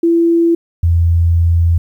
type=tone pair in turn; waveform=sine; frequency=336.2 / 84.49 Hz; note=E4 / E2; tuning=+34 / +43 cents; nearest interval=2 octaves; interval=2391 cents; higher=first; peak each=-8 dBFS; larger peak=neither; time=0.03-0.55 / 0.83-1.78 s; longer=second; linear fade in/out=5 ms; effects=8-bit